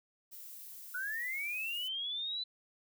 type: noise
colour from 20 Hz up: violet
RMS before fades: -49 dBFS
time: 0.31-1.89 s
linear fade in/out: 20 ms
type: linear sweep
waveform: sine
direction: up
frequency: 1432 to 4023 Hz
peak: -35 dBFS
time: 0.94-2.44 s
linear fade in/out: 10 ms
effects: none